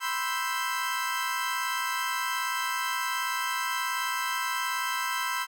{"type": "chord", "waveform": "30% pulse", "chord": "C major seventh", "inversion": "third", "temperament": "equal", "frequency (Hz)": [987.8, 1046.5, 1318.5, 1568], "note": ["B5", "C6", "E6", "G6"], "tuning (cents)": [0, 0, 0, 0], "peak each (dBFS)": -31, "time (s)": [0, 5.47], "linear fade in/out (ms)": 50, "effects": []}